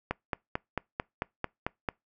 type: click train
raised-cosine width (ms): 0.5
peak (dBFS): -14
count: 9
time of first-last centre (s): 0.11-1.888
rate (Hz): 4.5
effects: noise-tail reverb RT60 0.2 s tail -26 dB re dry